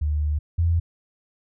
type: tone pair in turn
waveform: sine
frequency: 75 / 84.18 Hz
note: D2 / E2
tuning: +37 / +37 cents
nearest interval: major second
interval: 200 cents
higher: second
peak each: -20 / -17 dBFS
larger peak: second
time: 0.01-0.39 / 0.58-0.8 s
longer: first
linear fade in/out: 10 ms
effects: none